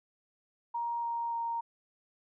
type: tone with pitch steps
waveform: sine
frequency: 940 / 934.6 / 929.2 Hz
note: A#5 / A#5 / A#5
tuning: +14 / +4 / -6 cents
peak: -31 dBFS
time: 0.74-1.61 s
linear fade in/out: 10 ms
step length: 290 ms
effects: none